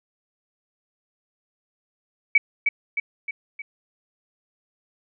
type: tone with echo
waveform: sine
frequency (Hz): 2276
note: C#7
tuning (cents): +45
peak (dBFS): -11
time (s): 2.35-2.38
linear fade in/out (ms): 5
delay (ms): 310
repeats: 4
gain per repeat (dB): -5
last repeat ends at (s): 3.62
effects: none